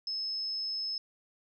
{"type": "tone", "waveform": "sine", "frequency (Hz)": 5200, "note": "E8", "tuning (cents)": -24, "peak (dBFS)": -32, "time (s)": [0.07, 0.98], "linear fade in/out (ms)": 2, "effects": []}